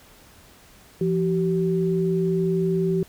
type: tone pair together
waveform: sine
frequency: 170.4 / 382.5 Hz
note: F3 / G4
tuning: -42 / -42 cents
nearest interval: octave + major second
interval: 1400 cents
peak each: -22 dBFS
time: 1.01-3.03 s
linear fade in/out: 2 ms
effects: pink hiss -51 dBFS RMS until 3.08 s